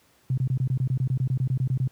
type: tone bursts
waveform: sine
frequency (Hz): 129.6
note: C3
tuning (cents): -16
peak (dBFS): -20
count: 16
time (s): 0.3-1.875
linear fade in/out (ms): 2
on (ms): 75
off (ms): 25
effects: pink hiss -61 dBFS RMS until 1.91 s + high-pass 80 Hz 12 dB/octave